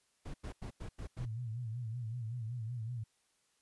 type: noise bursts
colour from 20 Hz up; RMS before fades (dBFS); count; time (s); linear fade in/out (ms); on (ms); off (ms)
brown; -43; 6; 0.25-1.257; 10; 92; 91
type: tone with vibrato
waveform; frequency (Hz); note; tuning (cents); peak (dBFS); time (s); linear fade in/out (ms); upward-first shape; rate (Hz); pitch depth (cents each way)
sine; 116.6; A#2; +1; -37; 1.18-3.04; 10; sine; 5.3; 120
effects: white hiss -75 dBFS RMS until 3.61 s + resampled to 24000 Hz